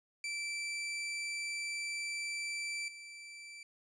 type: tone with level steps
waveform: sawtooth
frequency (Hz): 2332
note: D7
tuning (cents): -13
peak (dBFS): -33 / -44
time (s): 0.24-3.63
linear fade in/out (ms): 2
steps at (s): 2.88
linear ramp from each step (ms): 2
effects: resampled to 22050 Hz